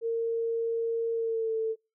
sine tone with pitch glide, 458.8 to 444.7 Hz, A#4 to A4, -28 to +18 cents, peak -26 dBFS, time 0.01-1.76 s, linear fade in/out 50 ms, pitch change -54 cents, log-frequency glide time 1.13-1.56 s, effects noise-tail reverb RT60 0.3 s tail -26 dB re dry

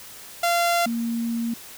sawtooth / sine tone pair in turn, 689 / 232.2 Hz, F5 / A#3, -24 / -7 cents, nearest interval octave + perfect fifth, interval 1883 cents, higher first, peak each -15 / -23 dBFS, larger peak first, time 0.43-0.86 / 0.86-1.54 s, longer second, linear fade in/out 5 ms, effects white hiss -42 dBFS RMS until 1.77 s

